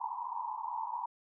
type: band-pass noise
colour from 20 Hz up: pink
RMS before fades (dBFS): -38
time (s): 0-1.06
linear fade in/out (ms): 10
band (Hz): 880 to 1000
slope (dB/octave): 96
effects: none